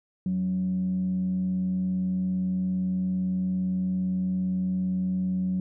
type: tone with frequency modulation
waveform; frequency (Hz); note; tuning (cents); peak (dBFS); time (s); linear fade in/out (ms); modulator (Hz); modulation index
sine; 185; F#3; 0; -23; 0.26-5.6; 2; 97.6; 0.21
effects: tanh soft clip ceiling -19 dBFS